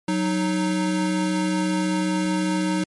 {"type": "tone pair together", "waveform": "square", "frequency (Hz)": [185, 310.1], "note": ["F#3", "D#4"], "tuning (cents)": [0, -6], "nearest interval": "major sixth", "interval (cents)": 894, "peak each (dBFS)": -24, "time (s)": [0.08, 2.84], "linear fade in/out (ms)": 5, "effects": ["MP3 48 kbps"]}